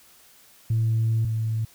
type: tone pair in turn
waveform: sine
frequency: 112.3 / 111.33 Hz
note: A2 / A2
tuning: +36 / +21 cents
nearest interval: unison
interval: 15 cents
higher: first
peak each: -18 / -22 dBFS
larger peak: first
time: 0.7-1.25 / 1.25-1.65 s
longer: first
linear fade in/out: 5 ms
effects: tanh soft clip ceiling -16 dBFS + white hiss -54 dBFS RMS until 1.74 s